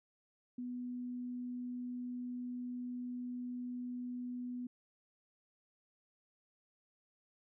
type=tone; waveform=sine; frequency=246.9 Hz; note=B3; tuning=in tune; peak=-39 dBFS; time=0.58-4.67 s; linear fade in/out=5 ms; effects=none